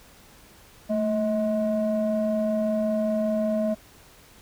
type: ring-modulated tone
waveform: triangle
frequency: 207.7 Hz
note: G#3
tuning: in tune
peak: -16 dBFS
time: 0.89-3.75 s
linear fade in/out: 20 ms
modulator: 428 Hz
effects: tanh soft clip ceiling -14 dBFS + pink hiss -52 dBFS RMS until 4.41 s